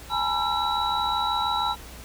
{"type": "tone cluster", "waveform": "sine", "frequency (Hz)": [827, 893, 980, 1348, 3912], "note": ["G#5", "A5", "B5", "E6", "B7"], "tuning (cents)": [-8, 25, -14, 38, -17], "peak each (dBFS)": -29, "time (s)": [0.09, 1.76], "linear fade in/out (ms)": 50, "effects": ["added 60 Hz sine -44 dBFS peak until 2.04 s", "pink hiss -44 dBFS RMS until 2.04 s"]}